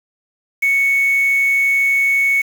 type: tone with quantisation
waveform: sine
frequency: 2217 Hz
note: C#7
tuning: in tune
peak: -12 dBFS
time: 0.62-2.42 s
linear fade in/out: 10 ms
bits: 5
effects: none